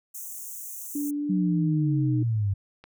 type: high-pass noise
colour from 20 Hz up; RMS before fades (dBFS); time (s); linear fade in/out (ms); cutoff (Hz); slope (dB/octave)
white; -38; 0.14-1.11; 10; 6000; 96
type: tone with pitch glide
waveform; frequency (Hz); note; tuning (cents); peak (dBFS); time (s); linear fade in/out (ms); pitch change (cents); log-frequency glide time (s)
sine; 290 to 307.2; D4 to D#4; -22 to -22; -26; 0.95-2.23; 5; +100; 1.13-1.78
type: linear sweep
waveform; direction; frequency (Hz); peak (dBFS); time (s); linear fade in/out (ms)
sine; down; 190 to 95.7; -22; 1.29-2.54; 10
type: click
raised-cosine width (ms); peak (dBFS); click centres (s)
0.3; -31; 2.84
effects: none